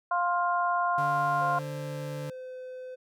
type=harmonic tone; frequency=351 Hz; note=F4; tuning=9 cents sharp; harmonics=2 / 3 / 4; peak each=-28 / -27 / -32 dBFS; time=0.11-1.59 s; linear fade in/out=5 ms
type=tone; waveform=40% pulse; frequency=146.83 Hz; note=D3; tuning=in tune; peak=-34 dBFS; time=0.98-2.3 s; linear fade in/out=2 ms
type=tone with pitch glide; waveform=triangle; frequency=523.3 to 510.2 Hz; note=C5 to C5; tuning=0 to -44 cents; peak=-36 dBFS; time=1.4-2.96 s; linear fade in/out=20 ms; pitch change=-44 cents; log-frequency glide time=1.72-2.56 s
effects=none